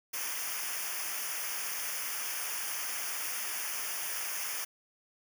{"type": "noise with comb filter", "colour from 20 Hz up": "white", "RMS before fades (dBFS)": -36, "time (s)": [0.13, 4.65], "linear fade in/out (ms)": 10, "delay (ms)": 0.25, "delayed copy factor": -1, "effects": []}